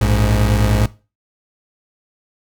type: tone pair together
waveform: 30% pulse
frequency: 57.05 / 104.2 Hz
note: A#1 / G#2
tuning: -37 / +6 cents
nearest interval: minor seventh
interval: 1043 cents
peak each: -13 dBFS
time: 0.01-0.86 s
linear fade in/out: 5 ms
effects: noise-tail reverb RT60 0.3 s tail -18 dB re dry